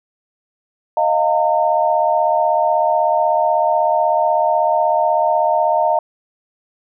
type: chord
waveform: sine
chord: Eb suspended second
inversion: none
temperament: equal with one note detuned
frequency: 622.3 / 698.5 / 911 Hz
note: Eb5 / F5 / Bb5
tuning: 0 / 0 / -40 cents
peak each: -17 dBFS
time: 0.97-5.99 s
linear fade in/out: 2 ms
effects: none